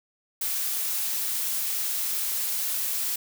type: noise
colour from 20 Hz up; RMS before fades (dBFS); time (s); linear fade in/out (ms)
blue; -28; 0.41-3.16; 5
effects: none